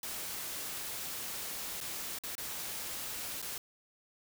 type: noise with dropouts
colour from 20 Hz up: white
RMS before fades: -40 dBFS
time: 0.03-3.58 s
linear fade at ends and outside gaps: 2 ms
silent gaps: 1.804-1.811 / 2.187-2.236 / 2.353-2.38 / 3.418-3.425 s
effects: none